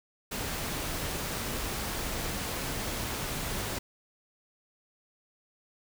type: noise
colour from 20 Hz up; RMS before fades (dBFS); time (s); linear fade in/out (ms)
pink; -34; 0.31-3.79; 10
effects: none